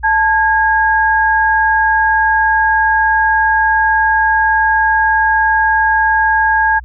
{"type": "tone pair together", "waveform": "sine", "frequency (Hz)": [878.3, 1637], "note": ["A5", "G#6"], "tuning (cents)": [-3, -25], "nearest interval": "major seventh", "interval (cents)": 1078, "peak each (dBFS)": -12, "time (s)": [0.03, 6.8], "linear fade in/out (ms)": 20, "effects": ["added 60 Hz sine -29 dBFS peak until 6.84 s"]}